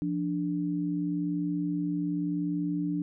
sine tone pair together, 172.88 / 293.7 Hz, F3 / D4, -17 / 0 cents, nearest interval major sixth, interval 917 cents, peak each -31 / -29 dBFS, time 0.02-3.02 s, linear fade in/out 0 ms, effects none

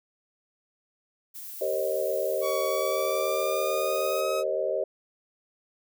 violet noise, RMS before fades -40 dBFS, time 1.34-4.22 s, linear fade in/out 20 ms
sine chord, C minor seventh, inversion second, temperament equal with one note detuned, 392 / 466.2 / 535.5 / 622.3 Hz, G4 / Bb4 / C5 / Eb5, 0 / 0 / +40 / 0 cents, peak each -32 / -34 / -29 / -29 dBFS, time 1.61-4.84 s, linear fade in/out 5 ms
sawtooth tone with pitch glide, 1127 to 1272.3 Hz, C#6 to D#6, +28 to +38 cents, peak -28 dBFS, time 2.41-4.44 s, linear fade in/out 50 ms, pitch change +210 cents, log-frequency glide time 2.67-4.29 s
effects none

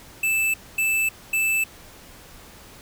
square tone bursts, 2637 Hz, E7, in tune, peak -20 dBFS, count 3, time 0.23-1.64 s, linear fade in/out 5 ms, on 310 ms, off 240 ms, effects pink hiss -46 dBFS RMS until 2.81 s

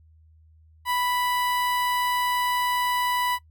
sawtooth tone with notch filter, 987.8 Hz, B5, in tune, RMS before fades -25 dBFS, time 0.85-3.39 s, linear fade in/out 50 ms, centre 6400 Hz, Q 1.5, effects noise-tail reverb RT60 0.1 s tail -21 dB re dry + added 79 Hz sine -52 dBFS peak until 3.5 s

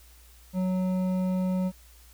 sine tone with hard clipping, 185 Hz, F#3, in tune, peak -26 dBFS, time 0.53-1.72 s, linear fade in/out 50 ms, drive 9 dB, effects added 59 Hz sine -52 dBFS peak until 2.13 s + white hiss -57 dBFS RMS until 2.13 s

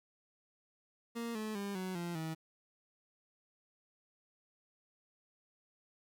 30% pulse tone with pitch steps, 233.1 / 216.2 / 200.6 / 186.08 / 172.62 / 160.13 Hz, A#3 / A3 / G3 / F#3 / F3 / E3, 0 / -30 / +40 / +10 / -20 / -50 cents, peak -35 dBFS, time 1.15-2.35 s, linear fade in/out 20 ms, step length 200 ms, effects 11-bit

